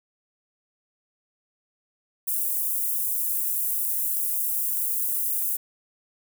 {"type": "high-pass noise", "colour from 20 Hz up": "white", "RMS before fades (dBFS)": -26, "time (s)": [2.27, 5.57], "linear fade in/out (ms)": 10, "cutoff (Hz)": 10000, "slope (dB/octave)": 24, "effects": []}